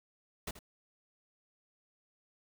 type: noise with echo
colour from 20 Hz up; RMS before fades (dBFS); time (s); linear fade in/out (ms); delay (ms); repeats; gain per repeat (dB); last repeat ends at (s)
pink; -39; 0.47-0.51; 5; 81; 1; -13; 0.591
effects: none